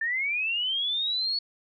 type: linear sweep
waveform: sine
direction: up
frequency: 1760 to 4428 Hz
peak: -25 dBFS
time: 0.01-1.39 s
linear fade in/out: 5 ms
effects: none